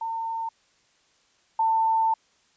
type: tone pair in turn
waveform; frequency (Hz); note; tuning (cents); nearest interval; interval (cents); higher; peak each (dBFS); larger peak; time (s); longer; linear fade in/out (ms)
sine; 906 / 894; A#5 / A5; -50 / +27; unison; 23; first; -27 / -19; second; 0.01-0.49 / 1.59-2.14; second; 5
effects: white hiss -64 dBFS RMS until 2.56 s + resampled to 16000 Hz